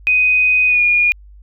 sine tone with pitch glide, 2500 to 2434 Hz, D#7 to D#7, +8 to -39 cents, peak -10 dBFS, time 0.07-1.12 s, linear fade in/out 0 ms, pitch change -47 cents, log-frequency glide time 0.67-0.82 s, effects added 50 Hz sine -38 dBFS peak until 1.42 s

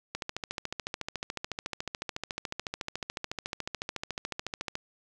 click train, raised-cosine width 0.2 ms, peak -16 dBFS, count 65, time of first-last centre 0.15-4.754 s, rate 13.9 Hz, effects none

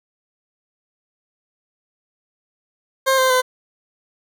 20% pulse tone with pitch steps, 531 / 520.1 / 509.4 Hz, C5 / C5 / C5, +25 / -10 / -46 cents, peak -9 dBFS, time 3.06-3.42 s, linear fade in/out 20 ms, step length 120 ms, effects none

